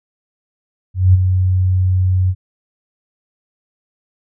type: tone with ADSR envelope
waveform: sine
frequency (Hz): 92.5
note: F#2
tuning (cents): 0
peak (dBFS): -4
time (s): 0.94-2.35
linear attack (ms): 200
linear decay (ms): 22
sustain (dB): -7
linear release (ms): 55
effects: none